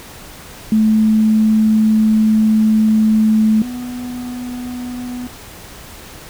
sine / triangle tone pair in turn, 217.6 / 247.2 Hz, A3 / B3, -19 / +2 cents, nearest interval major second, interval 221 cents, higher second, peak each -9 / -21 dBFS, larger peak first, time 0.72-3.62 / 3.62-5.27 s, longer first, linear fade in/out 2 ms, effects pink hiss -36 dBFS RMS until 6.29 s

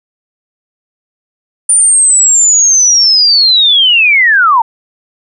sine linear sweep, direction down, 9290 to 870 Hz, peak -4 dBFS, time 1.69-4.62 s, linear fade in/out 5 ms, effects none

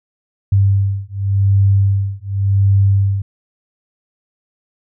sine beating tone pair, 98.2 / 99.09 Hz, G2 / G2, +4 / +19 cents, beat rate 0.89 Hz, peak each -14 dBFS, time 0.52-3.22 s, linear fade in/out 5 ms, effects none

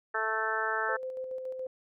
harmonic tone, 220 Hz, A3, in tune, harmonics 2 / 3 / 4 / 5 / 6 / 7 / 8, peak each -37 / -39 / -36 / -39 / -34 / -34 / -35 dBFS, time 0.14-0.97 s, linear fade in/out 10 ms
sine tone with tremolo, 517 Hz, C5, 21 cents flat, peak -33 dBFS, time 0.89-1.67 s, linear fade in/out 2 ms, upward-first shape square, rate 7.1 Hz, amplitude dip 35%
effects none

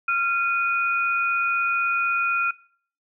sine tone pair together, 1382 / 2471 Hz, F6 / D#7, -19 / -13 cents, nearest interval minor seventh, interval 1006 cents, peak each -21 / -23 dBFS, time 0.08-2.51 s, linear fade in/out 5 ms, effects noise-tail reverb RT60 0.5 s tail -22 dB re dry

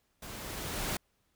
pink noise with level ramp, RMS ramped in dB -45 to -33 dBFS, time 0.22-0.97 s, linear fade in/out 5 ms, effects pink hiss -75 dBFS RMS until 1.35 s

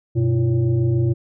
sine tone with frequency modulation, 123.47 Hz, B2, in tune, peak -15 dBFS, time 0.15-1.14 s, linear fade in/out 20 ms, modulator 220 Hz, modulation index 0.83, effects none

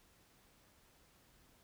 silence, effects pink hiss -68 dBFS RMS until 1.63 s

